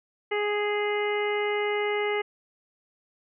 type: harmonic tone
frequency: 415.3 Hz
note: G#4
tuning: in tune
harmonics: 1 / 2 / 3 / 4 / 5 / 6 / 7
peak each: -26 / -33 / -37 / -40 / -31 / -44 / -39 dBFS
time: 0.31-2.22 s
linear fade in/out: 10 ms
effects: none